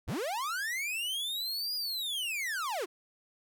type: linear two-way sweep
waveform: 45% pulse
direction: up then down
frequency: 38.49 to 4948 to 305.5 Hz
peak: -32 dBFS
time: 0.07-2.86 s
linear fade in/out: 20 ms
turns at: 1.75 s
effects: none